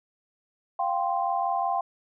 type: chord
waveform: sine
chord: F suspended second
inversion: none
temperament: equal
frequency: 698.5 / 784 / 1046.5 Hz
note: F5 / G5 / C6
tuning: 0 / 0 / 0 cents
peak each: -28 / -27 / -30 dBFS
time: 0.79-1.81 s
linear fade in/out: 5 ms
effects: none